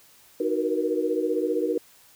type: chord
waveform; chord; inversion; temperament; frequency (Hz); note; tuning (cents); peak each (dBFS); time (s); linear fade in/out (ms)
sine; B major seventh; first; equal with one note detuned; 311.1 / 370 / 466.2 / 481.5; D#4 / F#4 / A#4 / B4; 0 / 0 / 0 / -44; -28; 0.4-1.78; 5
effects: white hiss -55 dBFS RMS until 2.15 s